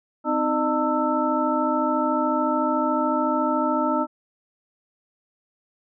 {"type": "tone cluster", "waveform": "sine", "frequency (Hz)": [258.3, 312.1, 607, 902, 1319], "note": ["C4", "D#4", "D#5", "A5", "E6"], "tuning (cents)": [-22, 5, -43, 43, 1], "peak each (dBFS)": -26, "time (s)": [0.24, 4.07], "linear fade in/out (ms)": 50, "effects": []}